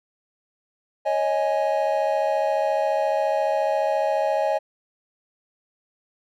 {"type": "chord", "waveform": "triangle", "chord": "C# suspended second", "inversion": "none", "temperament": "equal with one note detuned", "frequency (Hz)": [554.4, 628.8, 830.6], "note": ["C#5", "D#5", "G#5"], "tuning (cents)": [0, 18, 0], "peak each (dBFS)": [-23, -21, -23], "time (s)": [1.05, 4.59], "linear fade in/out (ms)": 20, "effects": []}